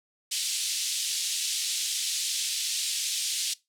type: band-pass noise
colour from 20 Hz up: pink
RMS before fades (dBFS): -30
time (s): 0.31-3.54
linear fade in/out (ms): 10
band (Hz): 3200 to 10000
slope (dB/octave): 24
effects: noise-tail reverb RT60 0.2 s tail -20 dB re dry